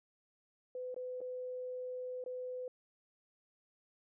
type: tone with dropouts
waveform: sine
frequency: 504 Hz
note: B4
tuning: 35 cents sharp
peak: -39 dBFS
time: 0.75-2.68 s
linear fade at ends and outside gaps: 2 ms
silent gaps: 0.944-0.963 / 1.206-1.214 / 2.24-2.261 s
effects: none